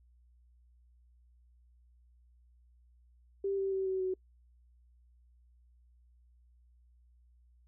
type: tone with pitch steps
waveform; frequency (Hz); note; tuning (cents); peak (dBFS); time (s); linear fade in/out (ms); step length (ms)
sine; 393.6 / 388.4 / 383.3 / 378.2 / 373.2; G4 / G4 / G4 / F#4 / F#4; +7 / -16 / -39 / +38 / +15; -30; 3.44-4.14; 5; 140
effects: noise-tail reverb RT60 0.1 s tail -26 dB re dry + added 60 Hz sine -61 dBFS peak until 7.67 s